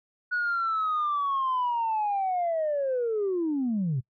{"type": "linear sweep", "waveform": "sine", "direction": "down", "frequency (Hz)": [1471, 120.1], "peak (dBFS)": -23, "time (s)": [0.31, 4.01], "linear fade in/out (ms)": 20, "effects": ["noise-tail reverb RT60 0.1 s tail -23 dB re dry", "tanh soft clip ceiling -21 dBFS"]}